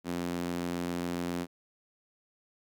sawtooth tone with high-pass filter, 87.31 Hz, F2, in tune, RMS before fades -34 dBFS, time 0.04-1.47 s, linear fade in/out 50 ms, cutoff 230 Hz, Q 2.1, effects none

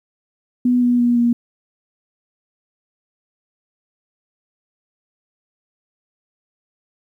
sine tone with pitch steps, 246.9 / 243.8 / 240.7 / 237.7 Hz, B3 / B3 / B3 / A#3, 0 / -22 / -44 / +34 cents, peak -12 dBFS, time 0.65-1.33 s, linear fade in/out 5 ms, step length 170 ms, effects 9-bit

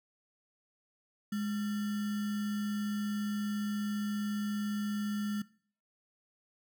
sine tone with sample-and-hold, 207.7 Hz, G#3, in tune, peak -31 dBFS, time 1.32-5.42 s, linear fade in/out 5 ms, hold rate 1575 Hz, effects noise-tail reverb RT60 0.5 s tail -21 dB re dry

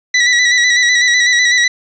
sawtooth tone with vibrato, 1954 Hz, B6, 19 cents flat, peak -5 dBFS, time 0.14-1.68 s, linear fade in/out 5 ms, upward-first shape square, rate 8 Hz, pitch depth 33 cents each way, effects resampled to 16000 Hz + 7-bit

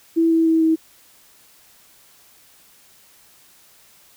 sine tone with pitch steps, 329.6 / 326.8 / 323.9 / 321.1 Hz, E4 / E4 / E4 / E4, 0 / -15 / -30 / -45 cents, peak -13 dBFS, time 0.16-0.76 s, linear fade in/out 20 ms, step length 150 ms, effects white hiss -52 dBFS RMS until 4.16 s

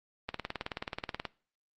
click train, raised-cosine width 0.3 ms, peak -18 dBFS, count 19, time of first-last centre 0.29-1.253 s, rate 18.7 Hz, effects noise-tail reverb RT60 0.4 s tail -21 dB re dry + Opus 32 kbps

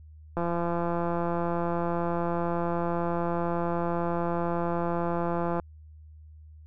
click train, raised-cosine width 1 ms, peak -16 dBFS, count 895, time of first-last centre 0.37-5.598 s, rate 171 Hz, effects added 77 Hz sine -46 dBFS peak until 6.66 s

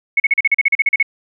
sine tone bursts, 2199 Hz, C#7, 14 cents flat, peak -9 dBFS, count 13, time 0.17-1.028 s, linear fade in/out 5 ms, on 30 ms, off 39 ms, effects none

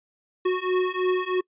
square beating tone pair, 365.7 / 368.8 Hz, F#4 / F#4, -20 / -6 cents, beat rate 3.1 Hz, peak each -26 / -25 dBFS, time 0.45-1.41 s, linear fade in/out 10 ms, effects noise-tail reverb RT60 0.1 s tail -25 dB re dry + resampled to 8000 Hz

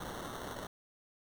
violet noise with sample-and-hold, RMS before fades -43 dBFS, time 0-0.67 s, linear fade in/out 5 ms, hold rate 2450 Hz, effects none

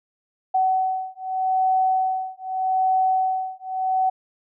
sine beating tone pair, 753 / 753.82 Hz, F#5 / F#5, +30 / +32 cents, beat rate 0.82 Hz, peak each -22 dBFS, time 0.54-4.1 s, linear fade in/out 10 ms, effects none

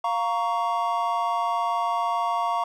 triangle chord, Bb minor, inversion second, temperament just, 699.2 / 932.3 / 1118.8 Hz, F5 / Bb5 / Db6, +2 / 0 / +16 cents, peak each -25 dBFS, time 0.04-2.64 s, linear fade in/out 5 ms, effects none

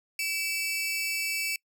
sawtooth tone pair together, 2290 / 2647 Hz, D7 / E7, -44 / +7 cents, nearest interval minor third, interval 251 cents, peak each -28 dBFS, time 0.19-1.56 s, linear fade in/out 2 ms, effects noise-tail reverb RT60 0.1 s tail -25 dB re dry

